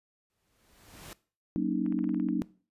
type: noise with exponential growth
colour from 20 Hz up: pink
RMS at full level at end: -43 dBFS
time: 0.3-1.13 s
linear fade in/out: 0 ms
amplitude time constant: 180 ms
type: chord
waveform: sine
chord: D# minor seventh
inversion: first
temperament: just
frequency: 186.68 / 233.3 / 280 / 311.1 Hz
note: F#3 / A#3 / C#4 / D#4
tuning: +16 / +2 / +18 / 0 cents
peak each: -32 dBFS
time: 1.56-2.42 s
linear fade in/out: 0 ms
type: clicks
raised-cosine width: 0.5 ms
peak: -34 dBFS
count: 8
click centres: 1.863 / 1.924 / 1.99 / 2.042 / 2.092 / 2.145 / 2.199 / 2.287 s
effects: noise-tail reverb RT60 0.4 s tail -20 dB re dry + resampled to 32000 Hz